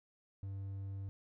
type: tone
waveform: triangle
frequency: 97.8 Hz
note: G2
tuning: 4 cents flat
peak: -38 dBFS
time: 0.43-1.09 s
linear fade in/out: 0 ms
effects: none